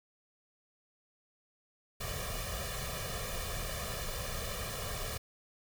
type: noise with comb filter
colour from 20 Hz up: pink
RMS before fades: -38 dBFS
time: 2-5.18 s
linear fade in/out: 10 ms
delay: 1.7 ms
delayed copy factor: +1
effects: none